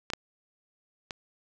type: clicks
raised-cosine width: 0.2 ms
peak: -15 / -11 / -18 dBFS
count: 3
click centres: 0.102 / 0.135 / 1.108 s
effects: none